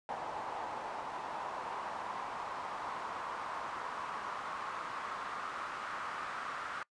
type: noise with band-pass filter sweep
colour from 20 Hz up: pink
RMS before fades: -41 dBFS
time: 0.09-6.83 s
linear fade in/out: 0 ms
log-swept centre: 850 to 1300 Hz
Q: 3
effects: noise-tail reverb RT60 0.1 s tail -24 dB re dry + resampled to 22050 Hz